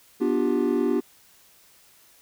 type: chord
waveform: triangle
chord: G dominant seventh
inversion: first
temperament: just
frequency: 245 / 294 / 352.8 / 392 Hz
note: B3 / D4 / F4 / G4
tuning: -14 / +2 / +18 / 0 cents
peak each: -24 dBFS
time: 0.2-1.01 s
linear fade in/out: 20 ms
effects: white hiss -56 dBFS RMS until 2.21 s